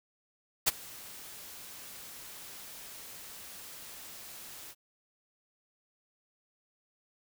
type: noise with ADSR envelope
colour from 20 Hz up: white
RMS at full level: -23 dBFS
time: 0.66-4.75 s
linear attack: 21 ms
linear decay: 22 ms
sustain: -24 dB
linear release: 49 ms
effects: none

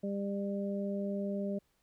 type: harmonic tone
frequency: 199.6 Hz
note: G3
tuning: 32 cents sharp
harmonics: 1 / 2 / 3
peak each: -34 / -40 / -39 dBFS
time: 0.03-1.59 s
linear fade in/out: 10 ms
effects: pink hiss -75 dBFS RMS until 1.82 s

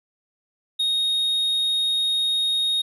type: tone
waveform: triangle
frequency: 3729 Hz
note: A#7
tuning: in tune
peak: -18 dBFS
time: 0.79-2.82 s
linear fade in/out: 10 ms
effects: resampled to 32000 Hz + 10-bit

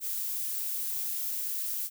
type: noise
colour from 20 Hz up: violet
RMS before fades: -33 dBFS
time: 0-1.9 s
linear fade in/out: 50 ms
effects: none

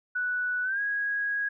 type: tone with pitch glide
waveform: sine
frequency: 1480 to 1651.7 Hz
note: F#6 to G#6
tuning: 0 to -10 cents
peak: -26 dBFS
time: 0.15-1.49 s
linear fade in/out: 10 ms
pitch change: +190 cents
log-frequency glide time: 0.63-0.81 s
effects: none

